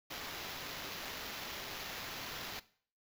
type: noise with sample-and-hold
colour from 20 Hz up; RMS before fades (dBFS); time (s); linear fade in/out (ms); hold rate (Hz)
violet; -44; 0.1-2.6; 10; 8820
effects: noise-tail reverb RT60 0.5 s tail -18 dB re dry